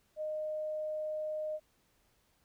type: tone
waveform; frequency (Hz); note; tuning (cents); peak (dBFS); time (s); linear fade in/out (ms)
sine; 616; D#5; -17; -34; 0.16-1.6; 50
effects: pink hiss -72 dBFS RMS until 2.44 s